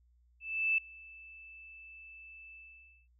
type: tone with ADSR envelope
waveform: sine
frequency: 2637 Hz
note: E7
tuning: in tune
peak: -25 dBFS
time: 0.4-3.08 s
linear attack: 380 ms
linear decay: 4 ms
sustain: -24 dB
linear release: 540 ms
effects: added 60 Hz sine -64 dBFS peak until 3.19 s